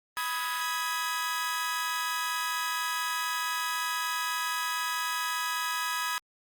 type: chord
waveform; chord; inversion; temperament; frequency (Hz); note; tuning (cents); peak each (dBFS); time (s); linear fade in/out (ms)
sawtooth; G# minor; first; equal with one note detuned; 987.8 / 1261.9 / 1661.2; B5 / D#6 / G#6; 0 / +24 / 0; -30; 0.17-6.18; 0
effects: Opus 32 kbps